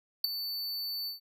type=tone with ADSR envelope; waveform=square; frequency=4500 Hz; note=C#8; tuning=25 cents sharp; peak=-21 dBFS; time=0.24-1.2 s; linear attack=4 ms; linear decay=11 ms; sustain=-13 dB; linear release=130 ms; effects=none